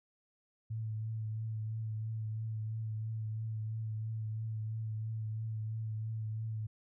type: tone with vibrato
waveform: sine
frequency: 110 Hz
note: A2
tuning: in tune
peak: -35 dBFS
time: 0.7-6.67 s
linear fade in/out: 10 ms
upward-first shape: triangle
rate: 3 Hz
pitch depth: 28 cents each way
effects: none